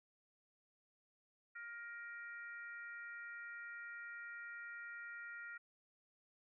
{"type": "harmonic tone", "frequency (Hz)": 470, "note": "A#4", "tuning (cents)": 14, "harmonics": [3, 4, 5], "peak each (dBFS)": [-49, -51, -60], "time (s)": [1.55, 5.58], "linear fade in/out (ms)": 10, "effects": []}